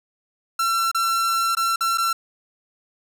45% pulse tone with dropouts, 1352 Hz, E6, 43 cents sharp, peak -19 dBFS, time 0.59-2.13 s, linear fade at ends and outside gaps 5 ms, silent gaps 0.915-0.946 / 1.551-1.569 / 1.76-1.807 / 1.975-1.981 s, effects none

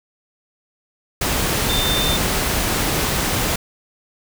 sine tone in noise, 3586 Hz, A7, 32 cents sharp, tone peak -21 dBFS, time 1.69-2.17 s, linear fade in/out 5 ms, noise pink, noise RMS -20 dBFS, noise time 1.21-3.56 s, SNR -4 dB, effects none

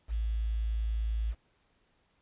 sine tone with quantisation, 55.1 Hz, A1, 3 cents sharp, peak -28 dBFS, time 0.08-1.35 s, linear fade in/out 50 ms, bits 9, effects pink hiss -71 dBFS RMS until 2.21 s + resampled to 8000 Hz

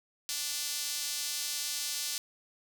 sawtooth tone with high-pass filter, 293.7 Hz, D4, in tune, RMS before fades -35 dBFS, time 0.29-2.18 s, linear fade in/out 0 ms, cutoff 4800 Hz, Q 1.1, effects none

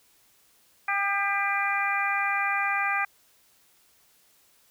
harmonic tone with a mistuned harmonic, 398.3 Hz, G4, 28 cents sharp, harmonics 2 / 3 / 4 / 5 / 6, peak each -30 / -30 / -30 / -30 / -30 dBFS, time 0.88-3.05 s, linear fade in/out 5 ms, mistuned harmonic 3, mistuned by +19 cents, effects white hiss -62 dBFS RMS until 4.7 s

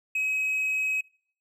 sine tone with hard clipping, 2546 Hz, D#7, 39 cents sharp, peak -25 dBFS, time 0.15-1.01 s, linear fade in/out 5 ms, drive 2 dB, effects noise-tail reverb RT60 0.6 s tail -26 dB re dry

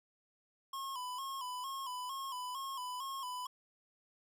square tone with vibrato, 1039 Hz, C6, 12 cents flat, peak -40 dBFS, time 0.73-3.47 s, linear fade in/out 5 ms, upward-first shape square, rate 2.2 Hz, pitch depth 71 cents each way, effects none

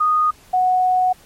sine tone pair in turn, 1237 / 737 Hz, D#6 / F#5, -10 / -7 cents, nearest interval major sixth, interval 897 cents, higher first, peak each -13 dBFS, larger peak neither, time 0-0.31 / 0.53-1.13 s, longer second, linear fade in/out 10 ms, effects pink hiss -49 dBFS RMS until 1.25 s + MP3 64 kbps

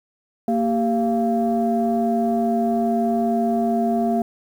sine tone cluster, 230.8 / 394.8 / 690 Hz, A#3 / G4 / F5, -17 / +12 / -21 cents, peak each -19 / -25 / -21 dBFS, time 0.48-4.22 s, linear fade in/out 2 ms, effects tanh soft clip ceiling -10 dBFS + 8-bit

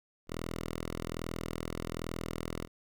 5% pulse tone, 41.2 Hz, E1, in tune, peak -25 dBFS, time 0.27-2.68 s, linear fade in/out 50 ms, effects none

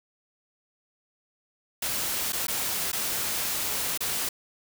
white noise with dropouts, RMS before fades -29 dBFS, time 1.82-4.29 s, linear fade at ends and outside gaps 5 ms, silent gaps 2.323-2.33 / 2.469-2.481 / 2.918-2.929 / 3.976-4.005 s, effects none

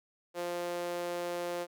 sawtooth tone with high-pass filter, 174.61 Hz, F3, in tune, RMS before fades -36 dBFS, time 0.34-1.67 s, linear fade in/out 50 ms, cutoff 460 Hz, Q 3.1, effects none

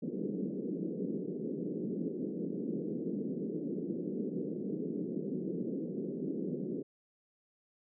pink band-pass noise, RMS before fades -37 dBFS, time 0.02-6.83 s, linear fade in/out 10 ms, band 170 to 450 Hz, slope 48 dB/octave, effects none

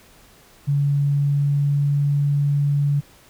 sine tone with pitch glide, 142.3 to 143.29 Hz, C#3 to D3, +46 to -42 cents, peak -16 dBFS, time 0.67-3.01 s, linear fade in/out 20 ms, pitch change +12 cents, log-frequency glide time 1-2.14 s, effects pink hiss -51 dBFS RMS until 3.29 s

